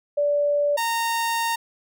sine / sawtooth tone pair in turn, 581 / 922.3 Hz, D5 / A#5, -19 / -19 cents, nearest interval minor sixth, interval 800 cents, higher second, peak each -18 dBFS, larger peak neither, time 0.17-0.77 / 0.77-1.56 s, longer second, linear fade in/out 10 ms, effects none

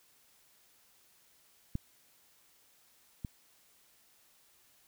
clicks, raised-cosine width 5 ms, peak -21 / -25 dBFS, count 2, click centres 1.754 / 3.248 s, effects white hiss -66 dBFS RMS until 4.87 s

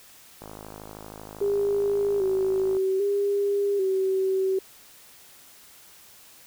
click train, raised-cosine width 1 ms, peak -26 dBFS, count 125, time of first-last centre 0.42-2.768 s, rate 52.8 Hz
sine tone with vibrato, 392 Hz, G4, in tune, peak -21 dBFS, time 1.41-4.59 s, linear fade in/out 5 ms, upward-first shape square, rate 0.63 Hz, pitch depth 48 cents each way
effects white hiss -51 dBFS RMS until 6.46 s

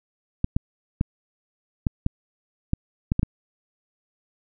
clicks, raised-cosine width 5 ms, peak -8 dBFS, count 9, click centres 0.444 / 0.565 / 1.011 / 1.868 / 2.064 / 2.734 / 3.119 / 3.194 / 3.231 s, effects none

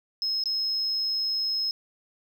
sine tone with dropouts, 5160 Hz, E8, 38 cents flat, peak -23 dBFS, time 0.22-1.71 s, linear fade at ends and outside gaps 1 ms, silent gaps 0.438-0.457 s, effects tanh soft clip ceiling -22 dBFS + 10-bit

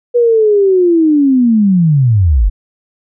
sine linear sweep, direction down, 488.1 to 41.2 Hz, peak -6 dBFS, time 0.14-2.5 s, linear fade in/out 20 ms, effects none

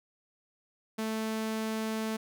sawtooth tone, 220 Hz, A3, in tune, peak -27 dBFS, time 0.98-2.17 s, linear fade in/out 10 ms, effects none

